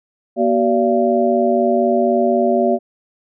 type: tone cluster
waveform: sine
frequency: 239 / 381 / 578 / 682 Hz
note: A#3 / G4 / D5 / F5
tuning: +43 / -49 / -28 / -41 cents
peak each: -18 dBFS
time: 0.36-2.79 s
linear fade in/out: 50 ms
effects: none